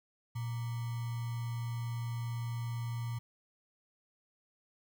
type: tone with sample-and-hold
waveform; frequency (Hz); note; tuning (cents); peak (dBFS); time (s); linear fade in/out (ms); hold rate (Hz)
sine; 117.7; A#2; +17; -34; 0.35-3.19; 10; 1050
effects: none